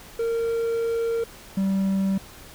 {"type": "tone pair in turn", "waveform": "triangle", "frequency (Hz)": [460.6, 193.66], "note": ["A#4", "G3"], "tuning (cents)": [-21, -21], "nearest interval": "octave + minor third", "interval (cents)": 1500, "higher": "first", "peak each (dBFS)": [-20, -18], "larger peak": "second", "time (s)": [[0.19, 1.24], [1.57, 2.18]], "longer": "first", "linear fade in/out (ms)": 5, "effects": ["pink hiss -45 dBFS RMS until 2.54 s"]}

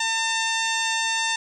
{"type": "harmonic tone with a mistuned harmonic", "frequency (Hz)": 901, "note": "A5", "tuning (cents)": 41, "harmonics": [1, 2, 3, 4, 5, 6, 7, 8, 9], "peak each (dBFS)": [-28, -27, -29, -29, -35, -36, -33, -35, -37], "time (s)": [0, 1.36], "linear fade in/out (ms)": 5, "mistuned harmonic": 7, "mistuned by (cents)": -26, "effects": ["9-bit"]}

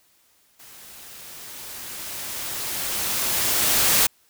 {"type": "noise with level ramp", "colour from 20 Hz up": "white", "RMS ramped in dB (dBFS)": [-46, -17], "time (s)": [0.59, 4.07], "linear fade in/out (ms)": 10, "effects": ["white hiss -61 dBFS RMS until 4.29 s"]}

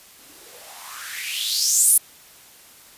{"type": "noise with band-pass filter sweep", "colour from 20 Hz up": "violet", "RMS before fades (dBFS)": -23, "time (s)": [0.19, 1.98], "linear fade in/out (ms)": 5, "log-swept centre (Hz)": [230, 11000], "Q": 4.7, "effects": ["white hiss -48 dBFS RMS until 2.97 s", "resampled to 32000 Hz"]}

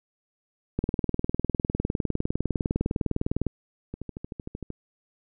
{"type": "two click trains", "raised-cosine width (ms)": 3, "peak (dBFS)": [-21, -12], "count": [11, 54], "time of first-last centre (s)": [[3.94, 4.703], [0.79, 3.467]], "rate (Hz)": [13.1, 19.8], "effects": []}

